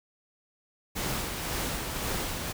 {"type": "noise with tremolo", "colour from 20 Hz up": "pink", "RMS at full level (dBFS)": -31, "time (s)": [0.95, 2.53], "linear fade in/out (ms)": 20, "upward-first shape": "sine", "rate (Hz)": 1.9, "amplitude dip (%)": 35, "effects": []}